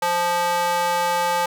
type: tone with high-pass filter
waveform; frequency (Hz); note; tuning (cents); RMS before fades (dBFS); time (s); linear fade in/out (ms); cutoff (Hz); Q
square; 174.61; F3; 0; -21; 0.02-1.46; 5; 750; 2.9
effects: none